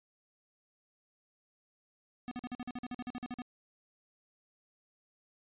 square tone bursts, 246.9 Hz, B3, in tune, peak -38 dBFS, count 15, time 2.28-3.419 s, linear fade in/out 0 ms, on 33 ms, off 46 ms, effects resampled to 8000 Hz

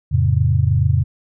sine chord, F augmented, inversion none, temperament equal with one note detuned, 87.31 / 110 / 136.53 Hz, F2 / A2 / C#3, 0 / 0 / -26 cents, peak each -17 dBFS, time 0.11-1.04 s, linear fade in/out 20 ms, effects none

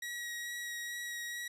sawtooth tone with vibrato, 1909 Hz, A#6, 41 cents sharp, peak -35 dBFS, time 0.02-1.48 s, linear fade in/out 5 ms, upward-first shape sine, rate 2.3 Hz, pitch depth 10 cents each way, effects resampled to 32000 Hz

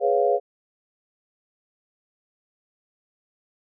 sine chord, C# dominant seventh, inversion second, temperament equal, 415.3 / 493.9 / 554.4 / 698.5 Hz, G#4 / B4 / C#5 / E#5, 0 / 0 / 0 / 0 cents, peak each -23 dBFS, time 0-0.4 s, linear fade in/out 50 ms, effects none

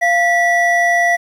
triangle tone pair together, 693.8 / 1950 Hz, F5 / B6, -12 / -23 cents, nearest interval octave + tritone, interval 1789 cents, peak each -12 dBFS, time 0.01-1.17 s, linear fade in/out 20 ms, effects 8-bit

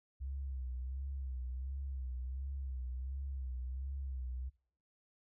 sine tone with vibrato, 65.41 Hz, C2, in tune, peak -38 dBFS, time 0.2-4.5 s, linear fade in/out 20 ms, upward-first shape sine, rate 1.4 Hz, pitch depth 80 cents each way, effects noise-tail reverb RT60 0.6 s tail -24 dB re dry

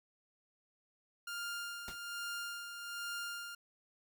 sawtooth tone with tremolo, 1403 Hz, F6, 8 cents sharp, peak -35 dBFS, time 1.27-3.55 s, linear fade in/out 5 ms, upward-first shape sine, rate 1.2 Hz, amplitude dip 50%
pink noise with exponential decay, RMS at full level -43 dBFS, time 1.88-2 s, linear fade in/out 0 ms, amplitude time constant 25 ms
effects none

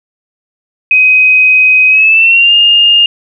sine tone with pitch glide, 2518 to 2826 Hz, D#7 to F7, +20 to +20 cents, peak -3 dBFS, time 0.91-3.06 s, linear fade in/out 2 ms, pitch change +200 cents, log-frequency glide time 1.88-2.54 s, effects none

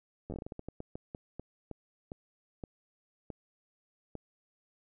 slowing click train, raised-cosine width 2 ms, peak -27 dBFS, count 20, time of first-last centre 0.3-4.153 s, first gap 10 ms, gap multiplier 1.28, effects none

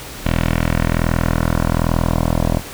10% pulse tone with low-pass filter sweep, 41.2 Hz, E1, in tune, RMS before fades -17 dBFS, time 0.24-2.6 s, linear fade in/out 20 ms, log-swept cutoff 3000 to 760 Hz, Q 1.6, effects pink hiss -32 dBFS RMS until 2.73 s

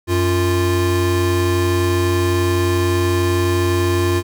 square tone pair together, 92.37 / 349.2 Hz, F#2 / F4, -2 / 0 cents, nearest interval octave + major seventh, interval 2302 cents, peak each -18 dBFS, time 0.07-4.23 s, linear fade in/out 50 ms, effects none

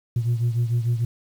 sine beating tone pair, 117.2 / 123.9 Hz, A#2 / B2, +10 / +6 cents, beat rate 6.7 Hz, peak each -19 / -24 dBFS, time 0.16-1.05 s, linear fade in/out 5 ms, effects tanh soft clip ceiling -16 dBFS + 8-bit

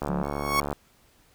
click train, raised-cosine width 1 ms, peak -15 dBFS, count 52, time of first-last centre 0.02-0.728 s, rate 72 Hz
triangle tone, 180 Hz, F#3, 47 cents flat, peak -25 dBFS, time 0.09-0.23 s, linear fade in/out 5 ms
30% pulse tone with exponential growth, 1107 Hz, C#6, 3 cents flat, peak -16 dBFS, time 0.22-0.6 s, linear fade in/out 2 ms, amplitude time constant 82 ms
effects pink hiss -61 dBFS RMS until 1.34 s

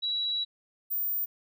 sine tone pair in turn, 3905 / 14743 Hz, B7 / A#9, -20 / -20 cents, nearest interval octave + major seventh, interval 2300 cents, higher second, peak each -27 dBFS, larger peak neither, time 0.02-0.45 / 0.9-1.26 s, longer first, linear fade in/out 20 ms, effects none

